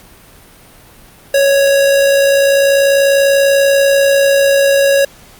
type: tone with amplitude modulation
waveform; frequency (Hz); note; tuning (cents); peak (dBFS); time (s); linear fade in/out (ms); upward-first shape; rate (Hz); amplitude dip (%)
square; 554.4; C#5; 0; -7; 1.34-5.05; 5; sine; 60.3; 30
effects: pink hiss -41 dBFS RMS until 5.39 s + Opus 48 kbps